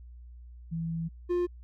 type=tone pair in turn; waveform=sine / triangle; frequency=164.81 / 353.3 Hz; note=E3 / F4; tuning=0 / +20 cents; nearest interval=octave + minor second; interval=1320 cents; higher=second; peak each=-30 / -23 dBFS; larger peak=second; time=0.71-1.09 / 1.29-1.47 s; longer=first; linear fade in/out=20 ms; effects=added 60 Hz sine -45 dBFS peak until 1.63 s